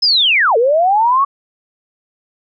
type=linear two-way sweep; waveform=sine; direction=down then up; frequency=5210 to 437.1 to 1134 Hz; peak=-9 dBFS; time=0.02-1.25 s; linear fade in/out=10 ms; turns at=0.57 s; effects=none